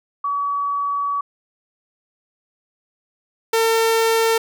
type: tone pair in turn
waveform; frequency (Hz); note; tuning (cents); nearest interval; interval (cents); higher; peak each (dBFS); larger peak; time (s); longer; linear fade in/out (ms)
sine / sawtooth; 1137 / 452.1; C#6 / A4; +44 / +47; octave + major third; 1597; first; -19 / -11; second; 0.24-1.21 / 3.53-4.38; first; 5
effects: none